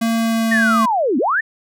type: tone with pitch glide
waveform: square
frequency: 227.8 to 224.1 Hz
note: A#3 to A3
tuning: -40 to +32 cents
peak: -16 dBFS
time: 0.01-0.86 s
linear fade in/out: 10 ms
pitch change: -28 cents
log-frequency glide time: 0.15-0.7 s
type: linear two-way sweep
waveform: sine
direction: down then up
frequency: 1864.7 to 225.9 to 1864.7 Hz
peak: -14 dBFS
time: 0.51-1.41 s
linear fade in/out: 10 ms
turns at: 1.18 s
effects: none